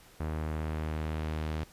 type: tone with low-pass filter sweep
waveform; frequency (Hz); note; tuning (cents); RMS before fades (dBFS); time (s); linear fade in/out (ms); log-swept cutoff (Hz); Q
sawtooth; 77.9; D#2; +3; -34; 0.2-1.64; 5; 1600 to 4300; 0.83
effects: pink hiss -57 dBFS RMS until 1.72 s + resampled to 32000 Hz